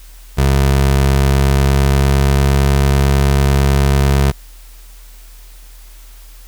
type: tone with pitch glide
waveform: 25% pulse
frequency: 68.3 to 69.09 Hz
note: C#2 to C#2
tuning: -25 to -5 cents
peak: -6 dBFS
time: 0.37-4.32 s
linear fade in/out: 20 ms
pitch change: +20 cents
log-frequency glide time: 1.18-2.7 s
effects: added 40 Hz sine -35 dBFS peak until 6.47 s + white hiss -45 dBFS RMS until 6.47 s